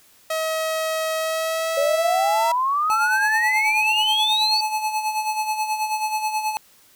sawtooth tone with pitch glide, 638 to 665.1 Hz, D#5 to E5, +43 to +15 cents, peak -18 dBFS, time 0.3-2.52 s, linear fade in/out 5 ms, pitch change +72 cents, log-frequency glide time 1.16-2.36 s
sine exponential sweep, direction up, 553 to 4559 Hz, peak -18 dBFS, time 1.77-4.61 s, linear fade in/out 5 ms
square tone with tremolo, 861 Hz, A5, 38 cents flat, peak -20 dBFS, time 2.9-6.57 s, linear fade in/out 0 ms, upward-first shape sine, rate 9.3 Hz, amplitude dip 60%
effects white hiss -54 dBFS RMS until 6.95 s

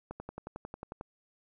click train, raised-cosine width 1 ms, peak -26 dBFS, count 11, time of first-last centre 0.11-1.011 s, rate 11.1 Hz, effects none

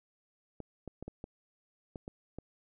clicks, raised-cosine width 2 ms, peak -28 dBFS, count 8, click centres 0.603 / 0.877 / 1.026 / 1.08 / 1.241 / 1.958 / 2.079 / 2.386 s, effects none

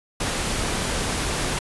pink noise, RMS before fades -25 dBFS, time 0.2-1.59 s, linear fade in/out 5 ms, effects resampled to 24000 Hz

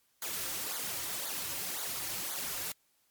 white noise with flanger, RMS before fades -37 dBFS, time 0.22-2.72 s, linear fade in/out 2 ms, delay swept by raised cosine 0.36 to 4.76 ms, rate 1.9 Hz, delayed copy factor -0.8, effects white hiss -72 dBFS RMS until 3.1 s + MP3 96 kbps

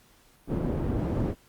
white low-pass noise, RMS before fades -28 dBFS, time 0.47-1.35 s, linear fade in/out 50 ms, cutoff 280 Hz, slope 12 dB/octave, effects pink hiss -60 dBFS RMS until 1.48 s + Opus 48 kbps

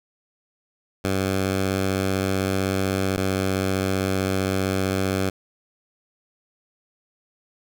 10% pulse tone pair in turn, 95.8 / 95.44 Hz, G2 / G2, -39 / -46 cents, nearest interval unison, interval 7 cents, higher first, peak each -13 dBFS, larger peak neither, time 1.04-3.17 / 3.17-5.3 s, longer neither, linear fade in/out 10 ms, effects none

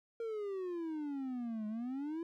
triangle exponential two-way sweep, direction down then up, 465.8 to 210 to 340.4 Hz, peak -35 dBFS, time 0.2-2.23 s, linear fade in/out 2 ms, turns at 1.67 s, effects none

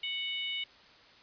harmonic tone, 740 Hz, F#5, in tune, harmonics 3 / 4 / 5, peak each -38 / -35 / -41 dBFS, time 0.03-0.64 s, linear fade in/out 5 ms, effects white hiss -57 dBFS RMS until 1.22 s + resampled to 11025 Hz

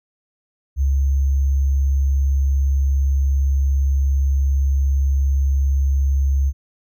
sine tone with sample-and-hold, 68.7 Hz, C#2, 15 cents flat, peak -14 dBFS, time 0.76-6.53 s, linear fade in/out 50 ms, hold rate 6300 Hz, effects none

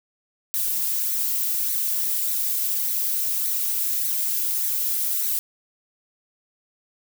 violet noise with flanger, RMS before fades -24 dBFS, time 0.54-5.39 s, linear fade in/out 0 ms, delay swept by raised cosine 0.49 to 2.99 ms, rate 1.7 Hz, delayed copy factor +0.5, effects none

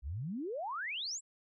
sine exponential sweep, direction up, 58.27 to 8030 Hz, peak -36 dBFS, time 0.02-1.21 s, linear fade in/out 50 ms, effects none

